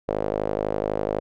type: tone with band-pass filter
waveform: sawtooth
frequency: 52 Hz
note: G#1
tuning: 3 cents sharp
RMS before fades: -26 dBFS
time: 0.08-1.2 s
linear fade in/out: 10 ms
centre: 530 Hz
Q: 2.9
effects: none